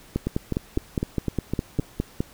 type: two click trains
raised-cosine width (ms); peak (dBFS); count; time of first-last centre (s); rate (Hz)
3; -10 / -11; 11 / 7; 0.16-2.205 / 0.27-1.789; 4.89 / 3.95
effects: pink hiss -50 dBFS RMS until 2.33 s